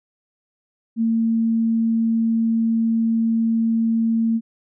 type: tone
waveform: sine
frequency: 226.8 Hz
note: A#3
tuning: 47 cents flat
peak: -16 dBFS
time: 0.96-4.41 s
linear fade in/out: 50 ms
effects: none